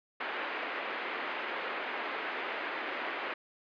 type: band-pass noise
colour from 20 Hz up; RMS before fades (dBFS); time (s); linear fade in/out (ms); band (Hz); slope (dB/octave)
white; -37; 0.2-3.34; 5; 300 to 2400; 24
effects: resampled to 11025 Hz